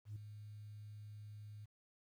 sine tone with ADSR envelope, 105.1 Hz, G#2, 21 cents sharp, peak -40 dBFS, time 0.05-1.66 s, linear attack 110 ms, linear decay 5 ms, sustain -9 dB, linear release 16 ms, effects tanh soft clip ceiling -41 dBFS + 12-bit

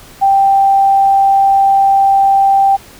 sine tone, 785 Hz, G5, 2 cents sharp, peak -6 dBFS, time 0.21-2.77 s, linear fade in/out 20 ms, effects pink hiss -38 dBFS RMS until 2.99 s

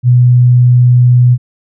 sine tone, 123.47 Hz, B2, in tune, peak -3 dBFS, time 0.03-1.38 s, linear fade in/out 50 ms, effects none

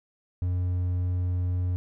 triangle tone, 89.8 Hz, F2, 49 cents sharp, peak -22 dBFS, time 0.42-1.76 s, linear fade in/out 0 ms, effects none

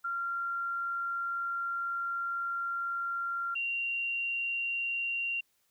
sine tone pair in turn, 1381 / 2762 Hz, F6 / F7, -20 / -20 cents, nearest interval octave, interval 1200 cents, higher second, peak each -31 / -30 dBFS, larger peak second, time 0.04-3.55 / 3.55-5.41 s, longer first, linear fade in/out 10 ms, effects white hiss -73 dBFS RMS until 5.7 s

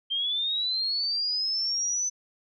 sine linear sweep, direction up, 3147 to 6080 Hz, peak -25 dBFS, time 0.1-2.1 s, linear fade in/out 20 ms, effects none

